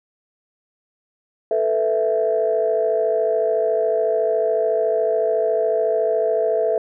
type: chord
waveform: sine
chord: A suspended second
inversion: none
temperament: equal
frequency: 440 / 493.9 / 659.3 Hz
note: A4 / B4 / E5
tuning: 0 / 0 / 0 cents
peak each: -20 / -23 / -19 dBFS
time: 1.51-6.78 s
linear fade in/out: 2 ms
effects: tanh soft clip ceiling -8 dBFS